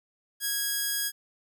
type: tone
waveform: 5% pulse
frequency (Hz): 1650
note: G#6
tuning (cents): -12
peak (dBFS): -16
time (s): 0.4-1.12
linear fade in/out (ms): 50
effects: none